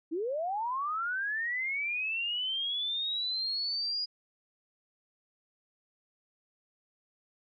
sine linear sweep, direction up, 299.7 to 4915 Hz, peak -30 dBFS, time 0.11-4.06 s, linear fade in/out 20 ms, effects none

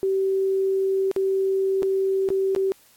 sine tone with dropouts, 385.4 Hz, G4, 29 cents flat, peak -19 dBFS, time 0.03-2.72 s, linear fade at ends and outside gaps 0 ms, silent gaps 1.114-1.163 / 1.823-1.83 / 2.289-2.303 / 2.55-2.562 s, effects white hiss -56 dBFS RMS until 2.96 s + AAC 64 kbps

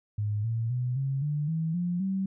sine tone with pitch steps, 104.7 / 114.18 / 124.51 / 135.78 / 148.07 / 161.47 / 176.08 / 192.02 Hz, G#2 / A#2 / B2 / C#3 / D3 / E3 / F3 / G3, +15 / -35 / +15 / -35 / +15 / -35 / +14 / -35 cents, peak -26 dBFS, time 0.18-2.26 s, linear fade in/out 5 ms, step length 260 ms, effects none

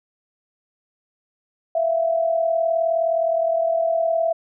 sine tone pair together, 659.1 / 698.5 Hz, E5 / F5, 0 / 0 cents, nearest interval minor second, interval 100 cents, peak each -18 / -25 dBFS, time 1.75-4.33 s, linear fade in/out 5 ms, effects none

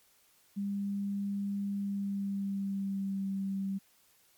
sine tone with pitch glide, 200.2 to 194.61 Hz, G3 to G3, +37 to -12 cents, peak -31 dBFS, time 0.56-3.79 s, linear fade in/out 20 ms, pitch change -49 cents, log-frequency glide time 1.75-3.27 s, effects white hiss -66 dBFS RMS until 4.37 s + MP3 96 kbps

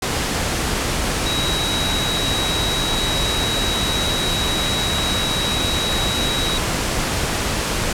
sine tone in noise, 3848 Hz, B7, 46 cents flat, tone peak -22 dBFS, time 1.26-6.58 s, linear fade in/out 5 ms, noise pink, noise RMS -21 dBFS, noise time 0.02-7.93 s, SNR -4 dB, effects low-pass 10000 Hz 12 dB/octave

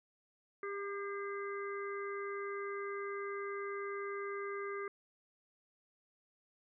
harmonic tone with a mistuned harmonic, 400 Hz, G4, 35 cents sharp, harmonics 1 / 3 / 4 / 5, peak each -40 / -44 / -49 / -48 dBFS, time 0.63-4.88 s, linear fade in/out 2 ms, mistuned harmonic 5, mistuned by +43 cents, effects none

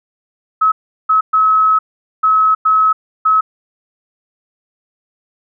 sine tone bursts at uneven times, 1286 Hz, E6, 43 cents flat, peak -8 dBFS, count 6, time 0.61-0.72 / 1.09-1.21 / 1.33-1.79 / 2.23-2.55 / 2.65-2.93 / 3.25-3.41 s, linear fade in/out 10 ms, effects none

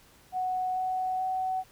sine tone with pitch steps, 740 / 745.1 / 750.3 Hz, F#5 / F#5 / F#5, 0 / +12 / +24 cents, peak -27 dBFS, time 0.32-1.64 s, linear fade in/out 50 ms, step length 440 ms, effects pink hiss -58 dBFS RMS until 1.71 s

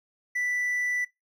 triangle tone, 1975.5 Hz, B6, in tune, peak -24 dBFS, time 0.35-1.05 s, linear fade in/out 10 ms, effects noise-tail reverb RT60 0.2 s tail -21 dB re dry

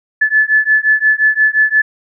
sine beating tone pair, 1729 / 1734.7 Hz, A6 / A6, -31 / -25 cents, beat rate 5.7 Hz, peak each -12 dBFS, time 0.21-1.82 s, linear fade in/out 10 ms, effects none

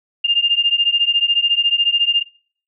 sine beating tone pair, 2803 / 2817 Hz, F7 / F7, +6 / +14 cents, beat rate 14 Hz, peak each -16 dBFS, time 0.24-2.23 s, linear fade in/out 10 ms, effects noise-tail reverb RT60 0.5 s tail -23 dB re dry

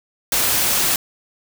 white noise, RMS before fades -18 dBFS, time 0.32-0.96 s, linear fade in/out 2 ms, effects none

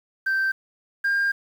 sine tone pair in turn, 1561 / 1604.9 Hz, G6 / G6, -8 / +40 cents, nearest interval unison, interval 48 cents, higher second, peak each -18 / -17 dBFS, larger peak second, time 0.26-0.52 / 1.04-1.32 s, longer second, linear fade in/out 10 ms, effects tanh soft clip ceiling -18 dBFS + 8-bit

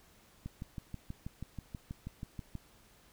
click train, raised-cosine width 5 ms, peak -28 dBFS, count 14, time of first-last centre 0.46-2.553 s, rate 6.21 Hz, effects pink hiss -63 dBFS RMS until 3.12 s

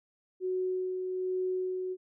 sine tone with tremolo, 370 Hz, F#4, in tune, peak -28 dBFS, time 0.4-1.97 s, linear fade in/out 50 ms, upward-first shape sine, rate 1.2 Hz, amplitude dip 35%, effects none

